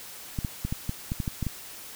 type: clicks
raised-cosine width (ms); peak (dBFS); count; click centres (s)
5; -16; 10; 0.388 / 0.448 / 0.65 / 0.725 / 0.894 / 1.119 / 1.202 / 1.278 / 1.427 / 1.467
effects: white hiss -43 dBFS RMS until 1.95 s